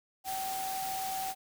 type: tone in noise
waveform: sine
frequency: 766 Hz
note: G5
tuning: 40 cents flat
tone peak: -34 dBFS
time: 0.24-1.35 s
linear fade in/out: 50 ms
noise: white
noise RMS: -40 dBFS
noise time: 0.24-1.35 s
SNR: +3 dB
effects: none